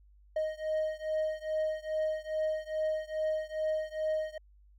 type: beating tone pair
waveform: triangle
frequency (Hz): 622.3 / 624.7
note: D#5 / D#5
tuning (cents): 0 / +7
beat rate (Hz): 2.4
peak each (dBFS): -31 / -32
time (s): 0.36-4.38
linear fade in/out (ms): 5
effects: added 50 Hz sine -57 dBFS peak until 4.78 s